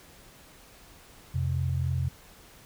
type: tone pair together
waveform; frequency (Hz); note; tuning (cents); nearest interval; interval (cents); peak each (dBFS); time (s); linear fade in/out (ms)
sine; 87.31 / 130.81; F2 / C3; 0 / 0; perfect fifth; 700; -28; 1.34-2.09; 10
effects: pink hiss -53 dBFS RMS until 2.65 s